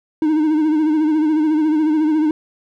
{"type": "tone with vibrato", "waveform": "triangle", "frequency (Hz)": 309.1, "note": "D#4", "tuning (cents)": -11, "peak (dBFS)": -11, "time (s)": [0.22, 2.31], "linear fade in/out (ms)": 2, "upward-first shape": "sine", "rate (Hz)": 14, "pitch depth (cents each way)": 56, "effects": []}